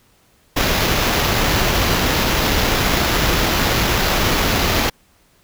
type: noise with sample-and-hold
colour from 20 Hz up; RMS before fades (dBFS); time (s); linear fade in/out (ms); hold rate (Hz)
pink; -17; 0.56-4.9; 10; 8820
effects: pink hiss -56 dBFS RMS until 5.43 s